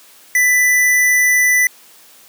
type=tone; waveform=square; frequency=1988 Hz; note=B6; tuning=11 cents sharp; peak=-11 dBFS; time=0.35-1.67 s; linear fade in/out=2 ms; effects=white hiss -45 dBFS RMS until 2.28 s + high-pass 200 Hz 12 dB/octave